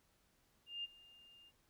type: tone with ADSR envelope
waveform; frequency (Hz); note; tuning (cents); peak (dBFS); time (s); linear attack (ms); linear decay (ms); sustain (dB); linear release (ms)
sine; 2810; F7; +10; -39; 0.66-1.52; 180; 24; -21; 46
effects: pink hiss -75 dBFS RMS until 1.69 s

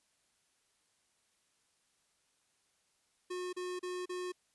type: tone bursts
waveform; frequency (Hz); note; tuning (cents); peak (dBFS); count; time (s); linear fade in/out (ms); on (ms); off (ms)
square; 362; F#4; -38; -38; 4; 3.3-4.322; 10; 230; 34
effects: white hiss -75 dBFS RMS until 4.54 s + resampled to 24000 Hz

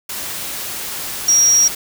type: tone in noise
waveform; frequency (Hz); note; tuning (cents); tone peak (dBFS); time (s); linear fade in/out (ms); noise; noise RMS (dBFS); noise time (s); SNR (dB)
sine; 5670; F8; +25; -9; 1.28-1.68; 5; white; -26; 0.09-1.75; +14
effects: none

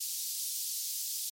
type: high-pass noise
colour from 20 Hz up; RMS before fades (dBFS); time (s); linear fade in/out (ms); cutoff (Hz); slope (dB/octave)
pink; -36; 0-1.3; 10; 4500; 24
effects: MP3 64 kbps

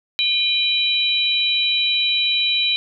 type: tone cluster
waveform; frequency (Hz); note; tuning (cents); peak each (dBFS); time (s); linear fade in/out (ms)
sine; 2419 / 3077 / 3916; D#7 / G7 / B7; -49 / -33 / -15; -23 / -23 / -18; 0.19-2.76; 0
effects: none

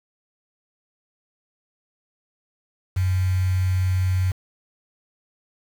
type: tone with quantisation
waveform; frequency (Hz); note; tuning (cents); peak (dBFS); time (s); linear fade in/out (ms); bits
sine; 92.5; F#2; 0; -18; 2.96-4.32; 10; 6
effects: none

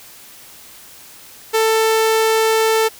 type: tone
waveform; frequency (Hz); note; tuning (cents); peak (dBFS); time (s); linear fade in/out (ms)
sawtooth; 443.5; A4; +14; -9; 1.53-2.89; 20
effects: white hiss -41 dBFS RMS until 2.99 s

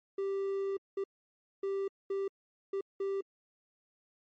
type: tone bursts at uneven times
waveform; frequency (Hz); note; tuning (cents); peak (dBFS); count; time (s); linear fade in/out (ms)
triangle; 392; G4; 0; -29; 6; 0.18-0.77 / 0.97-1.04 / 1.63-1.88 / 2.1-2.28 / 2.73-2.81 / 3-3.21; 5
effects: MP3 32 kbps

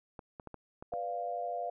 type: clicks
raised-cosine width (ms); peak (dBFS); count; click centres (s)
1; -30; 6; 0.192 / 0.398 / 0.473 / 0.543 / 0.825 / 0.937
type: chord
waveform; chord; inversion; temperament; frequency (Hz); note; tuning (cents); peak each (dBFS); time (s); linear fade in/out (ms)
sine; B diminished; none; equal; 493.9 / 587.3 / 698.5; B4 / D5 / F5; 0 / 0 / 0; -41 / -41 / -35; 0.92-1.7; 5
effects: none

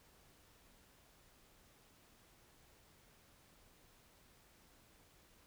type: silence
effects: pink hiss -67 dBFS RMS until 5.46 s

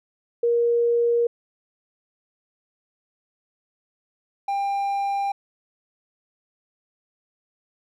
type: tone pair in turn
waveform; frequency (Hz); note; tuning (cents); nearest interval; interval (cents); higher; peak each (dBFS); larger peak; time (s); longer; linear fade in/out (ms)
sine / triangle; 471.9 / 796.4; A#4 / G5; +21 / +27; major sixth; 906; second; -17 / -20; first; 0.43-1.27 / 4.48-5.32; neither; 5
effects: none

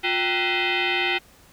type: tone with frequency modulation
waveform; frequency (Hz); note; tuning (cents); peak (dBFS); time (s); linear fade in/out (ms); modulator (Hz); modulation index
sine; 212.6; G#3; +41; -20; 0.03-1.19; 20; 569; 5.5
effects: pink hiss -53 dBFS RMS until 1.52 s

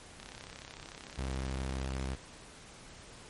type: click train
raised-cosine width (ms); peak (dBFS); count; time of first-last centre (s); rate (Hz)
0.2; -28; 63; 0.2-2.056; 33.4
type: tone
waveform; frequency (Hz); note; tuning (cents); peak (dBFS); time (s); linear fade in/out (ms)
sawtooth; 65.9; C2; +13; -30; 1.17-2.16; 20
effects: pink hiss -52 dBFS RMS until 3.29 s + MP3 48 kbps

